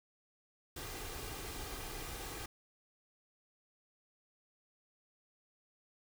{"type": "noise with comb filter", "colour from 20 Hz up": "pink", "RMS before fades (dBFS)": -44, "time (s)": [0.76, 2.46], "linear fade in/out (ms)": 5, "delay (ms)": 2.5, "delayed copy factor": 0.5, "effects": []}